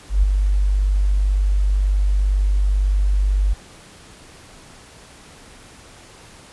sine tone with ADSR envelope, 49 Hz, G1, in tune, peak -9 dBFS, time 0.09-3.54 s, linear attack 140 ms, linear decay 8 ms, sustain -5 dB, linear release 12 ms, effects pink hiss -44 dBFS RMS until 6.52 s + resampled to 24000 Hz

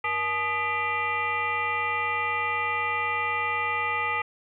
sine tone with frequency modulation, 1616 Hz, G#6, 48 cents flat, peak -24 dBFS, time 0.04-4.22 s, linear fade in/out 5 ms, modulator 380 Hz, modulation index 2.4, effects 11-bit

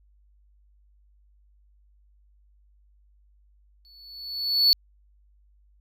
triangle tone with exponential growth, 4435 Hz, C#8, in tune, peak -12 dBFS, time 3.85-4.73 s, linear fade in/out 0 ms, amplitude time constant 190 ms, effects added 50 Hz sine -57 dBFS peak until 5.8 s

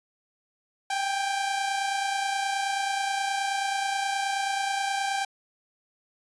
sawtooth tone pair together, 784 / 813.4 Hz, G5 / G#5, 0 / -36 cents, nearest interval minor second, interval 64 cents, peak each -23 / -29 dBFS, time 0.9-5.25 s, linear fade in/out 5 ms, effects resampled to 22050 Hz

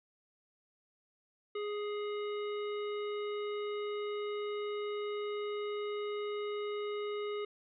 harmonic tone with a mistuned harmonic, 415.3 Hz, G#4, in tune, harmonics 1 / 3 / 5 / 7 / 9, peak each -35 / -45 / -49 / -52 / -54 dBFS, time 1.55-7.45 s, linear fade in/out 5 ms, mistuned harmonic 5, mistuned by +20 cents, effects none

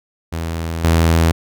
sawtooth tone with level steps, 82.41 Hz, E2, in tune, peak -17 / -7 dBFS, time 0.32-1.32 s, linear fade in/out 10 ms, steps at 0.84 s, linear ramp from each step 5 ms, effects none

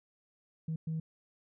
sine tone bursts at uneven times, 160 Hz, D#3, 49 cents sharp, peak -31 dBFS, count 2, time 0.68-0.76 / 0.87-1 s, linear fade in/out 5 ms, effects tanh soft clip ceiling -29 dBFS

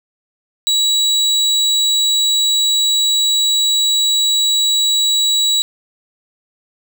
35% pulse tone, 3900 Hz, B7, 23 cents flat, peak -10 dBFS, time 0.67-5.62 s, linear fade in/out 0 ms, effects none

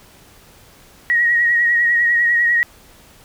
sine tone with vibrato, 1895 Hz, A#6, 28 cents sharp, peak -12 dBFS, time 1.1-2.63 s, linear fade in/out 0 ms, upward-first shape triangle, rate 10 Hz, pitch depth 41 cents each way, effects pink hiss -47 dBFS RMS until 3.24 s

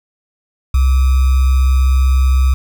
sine tone with sample-and-hold, 65.41 Hz, C2, in tune, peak -8 dBFS, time 0.74-2.54 s, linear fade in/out 5 ms, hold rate 1225 Hz, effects none

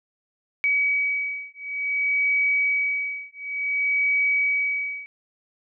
sine beating tone pair, 2271 / 2271.56 Hz, C#7 / C#7, +41 / +42 cents, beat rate 0.56 Hz, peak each -24 dBFS, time 0.64-5.06 s, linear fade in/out 0 ms, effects none

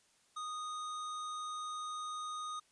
square tone, 1239 Hz, D#6, 8 cents flat, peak -40 dBFS, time 0.36-2.6 s, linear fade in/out 10 ms, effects white hiss -70 dBFS RMS until 2.71 s + resampled to 22050 Hz

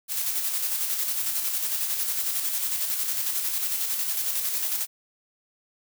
blue noise with tremolo, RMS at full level -26 dBFS, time 0.08-4.87 s, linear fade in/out 50 ms, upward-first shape square, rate 11 Hz, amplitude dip 35%, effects none

